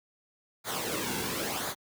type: noise with flanger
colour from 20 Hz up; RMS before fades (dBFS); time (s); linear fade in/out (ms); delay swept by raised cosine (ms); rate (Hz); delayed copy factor
pink; -33; 0.64-1.75; 50; 0.36 to 1.66; 0.96; -0.6
effects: high-pass 100 Hz 12 dB/octave